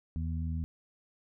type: harmonic tone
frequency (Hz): 81.2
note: E2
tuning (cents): -26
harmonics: 1 / 2 / 3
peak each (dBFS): -32 / -38 / -42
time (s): 0.16-0.64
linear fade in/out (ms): 0
effects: none